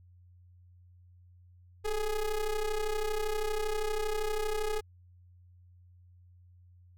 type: ring-modulated tone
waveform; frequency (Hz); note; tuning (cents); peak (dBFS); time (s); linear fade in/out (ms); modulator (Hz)
square; 207.7; G#3; 0; -27; 1.84-4.81; 20; 224
effects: added 89 Hz sine -55 dBFS peak until 6.97 s